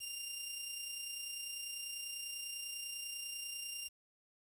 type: tone with amplitude modulation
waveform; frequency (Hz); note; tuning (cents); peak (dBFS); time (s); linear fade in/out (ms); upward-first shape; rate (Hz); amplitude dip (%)
15% pulse; 2793; F7; -1; -33; 0-3.89; 20; sine; 30.1; 35
effects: 10-bit